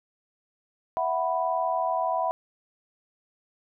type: chord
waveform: sine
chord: E suspended second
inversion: none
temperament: equal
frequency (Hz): 659.3 / 740 / 987.8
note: E5 / F#5 / B5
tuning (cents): 0 / 0 / 0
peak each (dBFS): -28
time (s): 0.97-2.31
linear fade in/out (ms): 0
effects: none